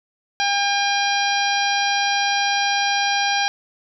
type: harmonic tone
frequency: 804 Hz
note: G5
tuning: 44 cents sharp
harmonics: 1 / 2 / 3 / 4 / 5 / 6 / 7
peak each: -21 / -24 / -26 / -27 / -28 / -29 / -29 dBFS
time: 0.4-3.48 s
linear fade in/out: 0 ms
effects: none